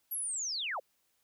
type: linear sweep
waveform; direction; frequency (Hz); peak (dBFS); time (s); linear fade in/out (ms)
sine; down; 11840 to 425.6; -33; 0.11-0.8; 10
effects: white hiss -75 dBFS RMS until 1.23 s